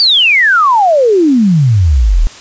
sine exponential sweep, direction down, 4749 to 34.65 Hz, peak -5 dBFS, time 0-2.27 s, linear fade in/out 0 ms, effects white hiss -33 dBFS RMS until 2.4 s + resampled to 16000 Hz

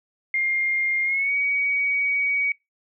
sine tone with pitch glide, 2118 to 2257 Hz, C7 to C#7, +21 to +31 cents, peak -20 dBFS, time 0.34-2.52 s, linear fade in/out 2 ms, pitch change +110 cents, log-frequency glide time 1.04-1.34 s, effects noise-tail reverb RT60 0.2 s tail -24 dB re dry

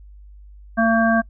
harmonic tone, 226.6 Hz, A#3, 49 cents flat, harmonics 1 / 3 / 5 / 7, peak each -17 / -19 / -25 / -21 dBFS, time 0.77-1.22 s, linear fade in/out 20 ms, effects noise-tail reverb RT60 0.1 s tail -26 dB re dry + added 50 Hz sine -40 dBFS peak until 1.29 s

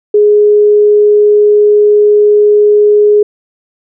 sine tone, 417.1 Hz, G#4, 7 cents sharp, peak -3 dBFS, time 0.14-3.23 s, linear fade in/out 5 ms, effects none

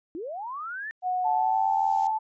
sine linear sweep, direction up, 300 to 1820 Hz, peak -32 dBFS, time 0.15-0.91 s, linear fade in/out 0 ms
blue noise with exponential growth, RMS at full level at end -43 dBFS, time 1.01-2.07 s, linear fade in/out 1 ms, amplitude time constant 230 ms
sine tone with pitch glide, 733 to 790.2 Hz, F#5 to G5, -16 to +14 cents, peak -24 dBFS, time 1.02-2.12 s, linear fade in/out 50 ms, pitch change +130 cents, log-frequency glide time 1.33-1.73 s
sine tone, 874 Hz, A5, 12 cents flat, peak -24 dBFS, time 1.24-2.19 s, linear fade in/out 20 ms
effects resampled to 16000 Hz

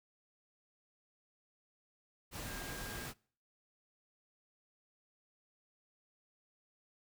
sine tone in noise, 1613 Hz, G6, 49 cents sharp, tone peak -50 dBFS, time 2.43-3.09 s, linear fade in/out 50 ms, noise pink, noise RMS -44 dBFS, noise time 2.31-3.14 s, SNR -9 dB, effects noise-tail reverb RT60 0.5 s tail -25 dB re dry

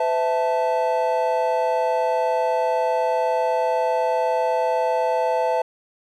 triangle tone cluster, 507 / 657 / 879 Hz, B4 / E5 / A5, +45 / -6 / -2 cents, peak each -21 dBFS, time 0-5.62 s, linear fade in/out 5 ms, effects none

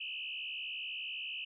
sine tone with frequency modulation, 2784 Hz, F7, 6 cents flat, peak -38 dBFS, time 0-1.45 s, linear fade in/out 10 ms, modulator 72.1 Hz, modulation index 3.4, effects none

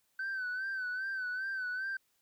sine tone with vibrato, 1527 Hz, G6, 46 cents flat, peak -32 dBFS, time 0.19-1.97 s, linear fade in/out 5 ms, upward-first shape sine, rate 2.5 Hz, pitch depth 62 cents each way, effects tanh soft clip ceiling -32 dBFS + white hiss -75 dBFS RMS until 2.21 s

